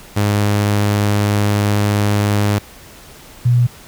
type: tone pair in turn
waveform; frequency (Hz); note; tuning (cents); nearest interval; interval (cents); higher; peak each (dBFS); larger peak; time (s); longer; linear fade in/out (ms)
sawtooth / sine; 103.1 / 121.62; G#2 / B2; -12 / -26; minor third; 286; second; -9; neither; 0.16-2.59 / 3.45-3.67; first; 10
effects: pink hiss -40 dBFS RMS until 3.87 s